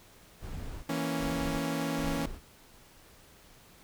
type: noise bursts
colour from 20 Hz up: brown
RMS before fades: -39 dBFS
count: 3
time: 0.4-2.4 s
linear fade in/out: 50 ms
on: 440 ms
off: 340 ms
type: chord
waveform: sawtooth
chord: A# diminished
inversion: second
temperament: equal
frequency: 164.81 / 233.1 / 277.2 Hz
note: E3 / A#3 / C#4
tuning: 0 / 0 / 0 cents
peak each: -31 / -33 / -29 dBFS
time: 0.89-2.26 s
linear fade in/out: 5 ms
effects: pink hiss -57 dBFS RMS until 3.83 s